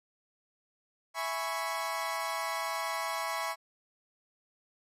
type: chord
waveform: 30% pulse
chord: C# minor seventh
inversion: first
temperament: equal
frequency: 659.3 / 830.6 / 987.8 / 1108.7 Hz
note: E5 / G#5 / B5 / C#6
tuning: 0 / 0 / 0 / 0 cents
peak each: -36 / -37 / -35 / -34 dBFS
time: 1.14-3.56 s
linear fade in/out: 50 ms
effects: resampled to 32000 Hz